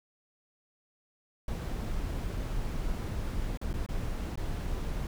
brown noise with dropouts, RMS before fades -33 dBFS, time 1.48-5.07 s, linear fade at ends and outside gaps 2 ms, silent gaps 3.574-3.614 / 3.73-3.739 / 3.863-3.888 / 4.357-4.374 s, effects none

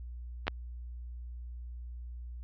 clicks, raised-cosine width 0.3 ms, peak -19 / -11 dBFS, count 2, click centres 0.469 / 0.48 s, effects added 60 Hz sine -40 dBFS peak until 2.43 s + low-pass 4000 Hz 12 dB/octave

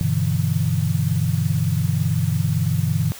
sine chord, E minor seventh, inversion first, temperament equal, 98 / 123.47 / 146.83 / 164.81 Hz, G2 / B2 / D3 / E3, 0 / 0 / 0 / 0 cents, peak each -23 dBFS, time 0.01-3.12 s, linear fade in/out 0 ms, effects white hiss -38 dBFS RMS until 3.19 s

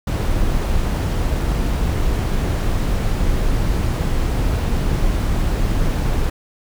brown noise, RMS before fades -18 dBFS, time 0.07-6.3 s, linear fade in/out 5 ms, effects none

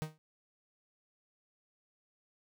45% pulse tone with exponential decay, 155.56 Hz, D#3, in tune, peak -31 dBFS, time 0.02-0.18 s, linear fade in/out 0 ms, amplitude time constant 33 ms, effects none

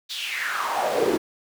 brown noise with high-pass filter sweep, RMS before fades -25 dBFS, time 0.09-1.18 s, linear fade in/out 20 ms, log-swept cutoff 4000 to 310 Hz, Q 4.9, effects none

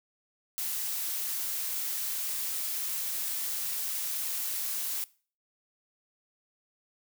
blue noise, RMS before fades -33 dBFS, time 0.58-5.04 s, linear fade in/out 0 ms, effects noise-tail reverb RT60 0.4 s tail -21 dB re dry

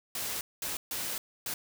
white noise bursts at uneven times, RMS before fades -35 dBFS, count 4, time 0.15-0.41 / 0.62-0.77 / 0.91-1.18 / 1.46-1.54 s, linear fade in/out 2 ms, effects none

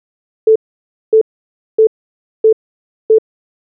sine tone bursts, 440 Hz, A4, in tune, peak -4 dBFS, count 5, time 0.47-3.185 s, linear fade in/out 5 ms, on 87 ms, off 570 ms, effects none

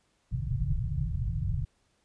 white low-pass noise, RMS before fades -30 dBFS, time 0.31-1.65 s, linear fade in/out 5 ms, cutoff 160 Hz, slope 96 dB/octave, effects pink hiss -71 dBFS RMS until 2.04 s + resampled to 22050 Hz

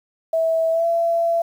sine tone with pitch glide, 652 to 673.8 Hz, E5 to E5, -19 to +38 cents, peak -16 dBFS, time 0.33-1.42 s, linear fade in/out 5 ms, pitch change +57 cents, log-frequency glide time 0.71-0.86 s, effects 8-bit

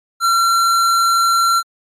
square tone, 1363 Hz, F6, 43 cents flat, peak -12 dBFS, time 0.2-1.63 s, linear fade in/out 50 ms, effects low-pass 12000 Hz 12 dB/octave + MP3 64 kbps

